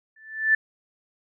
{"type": "tone with exponential growth", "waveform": "sine", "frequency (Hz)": 1760, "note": "A6", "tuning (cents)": 0, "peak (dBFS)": -13, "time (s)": [0.16, 0.55], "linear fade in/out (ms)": 5, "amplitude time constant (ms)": 84, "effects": []}